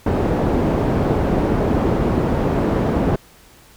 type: low-pass noise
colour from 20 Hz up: white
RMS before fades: -18 dBFS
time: 0.06-3.16 s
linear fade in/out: 5 ms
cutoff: 430 Hz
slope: 12 dB/octave
effects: pink hiss -48 dBFS RMS until 3.76 s